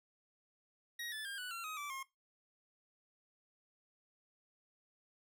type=tone with pitch steps; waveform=25% pulse; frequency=1888 / 1741.3 / 1606.1 / 1481.3 / 1366.2 / 1260.1 / 1162.2 / 1071.9 Hz; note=A#6 / A6 / G6 / F#6 / F6 / D#6 / D6 / C6; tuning=+22 / -18 / +42 / +2 / -38 / +22 / -18 / +42 cents; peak=-38 dBFS; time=0.99-2.03 s; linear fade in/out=5 ms; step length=130 ms; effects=noise-tail reverb RT60 0.2 s tail -19 dB re dry